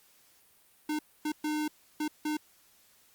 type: tone bursts at uneven times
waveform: square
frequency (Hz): 303.7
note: D#4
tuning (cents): -42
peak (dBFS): -30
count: 5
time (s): 0.89-0.99 / 1.25-1.32 / 1.44-1.68 / 2-2.08 / 2.25-2.37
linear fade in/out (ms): 5
effects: white hiss -63 dBFS RMS until 3.14 s + Opus 48 kbps